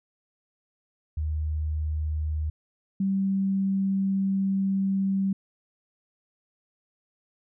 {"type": "tone pair in turn", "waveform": "sine", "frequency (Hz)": [77, 194.03], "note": ["D#2", "G3"], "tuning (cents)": [-17, -17], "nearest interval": "octave + major third", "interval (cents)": 1600, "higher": "second", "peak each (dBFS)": [-25, -22], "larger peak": "second", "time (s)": [[1.17, 2.5], [3, 5.33]], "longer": "second", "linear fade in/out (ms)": 5, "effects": []}